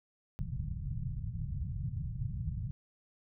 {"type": "low-pass noise", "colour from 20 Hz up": "white", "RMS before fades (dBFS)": -37, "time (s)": [0.39, 2.71], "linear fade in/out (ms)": 0, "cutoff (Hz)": 160, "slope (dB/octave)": 48, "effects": []}